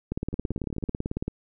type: two click trains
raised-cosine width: 3 ms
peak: -24 / -15 dBFS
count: 10 / 22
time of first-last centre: 0.33-0.889 / 0.12-1.28 s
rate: 16.1 / 18.1 Hz
effects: none